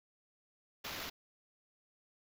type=noise with sample-and-hold; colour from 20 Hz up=blue; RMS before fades=-43 dBFS; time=0.84-1.1 s; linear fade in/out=10 ms; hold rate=8820 Hz; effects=none